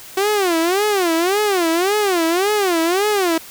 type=tone with vibrato; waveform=sawtooth; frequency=371.4 Hz; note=F#4; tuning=7 cents sharp; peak=-11 dBFS; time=0.17-3.38 s; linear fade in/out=5 ms; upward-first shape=sine; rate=1.8 Hz; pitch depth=230 cents each way; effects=white hiss -38 dBFS RMS until 3.5 s